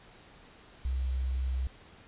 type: tone with quantisation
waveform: sine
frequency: 64.6 Hz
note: C2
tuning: 21 cents flat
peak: -28 dBFS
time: 0.85-1.67 s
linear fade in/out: 0 ms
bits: 9
effects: pink hiss -55 dBFS RMS until 2.07 s + resampled to 8000 Hz